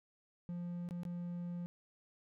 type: tone with dropouts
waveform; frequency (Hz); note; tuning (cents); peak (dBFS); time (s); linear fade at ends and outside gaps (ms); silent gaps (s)
triangle; 174.61; F3; 0; -37; 0.49-1.66; 0; 0.889-0.909 / 1.033-1.052
effects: none